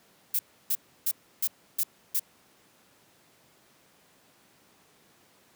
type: noise bursts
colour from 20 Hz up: violet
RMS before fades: -26 dBFS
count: 6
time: 0.34-2.196 s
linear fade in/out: 5 ms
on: 51 ms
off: 310 ms
effects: pink hiss -61 dBFS RMS until 5.55 s + high-pass 150 Hz 12 dB/octave